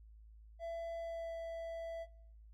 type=tone with pitch glide; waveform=triangle; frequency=669 to 663.2 Hz; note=E5 to E5; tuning=+25 to +10 cents; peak=-38 dBFS; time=0.59-2.07 s; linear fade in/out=50 ms; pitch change=-15 cents; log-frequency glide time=0.98-1.33 s; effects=noise-tail reverb RT60 0.7 s tail -22 dB re dry + added 54 Hz sine -55 dBFS peak until 2.53 s